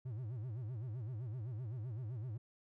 triangle tone with vibrato, 116.54 Hz, A#2, in tune, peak -38 dBFS, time 0.05-2.38 s, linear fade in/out 10 ms, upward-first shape sine, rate 7.8 Hz, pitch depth 220 cents each way, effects none

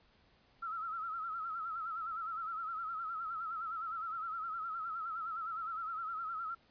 sine tone with vibrato, 1318.5 Hz, E6, in tune, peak -37 dBFS, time 0.62-6.55 s, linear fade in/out 10 ms, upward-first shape sine, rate 9.7 Hz, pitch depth 81 cents each way, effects pink hiss -68 dBFS RMS until 6.7 s + resampled to 11025 Hz

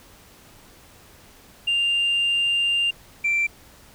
sine tone pair in turn, 2794 / 2349 Hz, F7 / D7, 0 / 0 cents, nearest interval minor third, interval 300 cents, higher first, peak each -17 dBFS, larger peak neither, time 1.67-2.91 / 3.24-3.47 s, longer first, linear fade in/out 10 ms, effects tanh soft clip ceiling -16 dBFS + pink hiss -50 dBFS RMS until 3.94 s

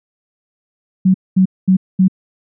sine tone bursts, 187.5 Hz, F#3, 23 cents sharp, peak -7 dBFS, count 4, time 1.05-2.082 s, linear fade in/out 10 ms, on 93 ms, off 220 ms, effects none

